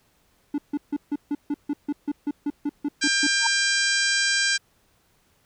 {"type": "tone bursts", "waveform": "triangle", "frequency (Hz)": 290.6, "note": "D4", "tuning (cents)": -18, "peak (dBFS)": -20, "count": 15, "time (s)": [0.54, 3.27], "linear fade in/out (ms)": 5, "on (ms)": 42, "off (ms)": 150}
{"type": "harmonic tone", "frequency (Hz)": 796, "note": "G5", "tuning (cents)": 26, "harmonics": [2, 3, 4, 5, 6, 7, 8, 9, 10], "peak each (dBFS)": [-23, -30, -31, -31, -28, -29, -33, -35, -32], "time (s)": [3.01, 4.58], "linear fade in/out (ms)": 20}
{"type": "tone with exponential growth", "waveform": "sine", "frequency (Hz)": 921, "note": "A#5", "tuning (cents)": -21, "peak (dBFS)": -19, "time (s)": [3.39, 3.47], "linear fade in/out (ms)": 5, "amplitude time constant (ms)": 16}
{"effects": ["pink hiss -64 dBFS RMS until 5.45 s"]}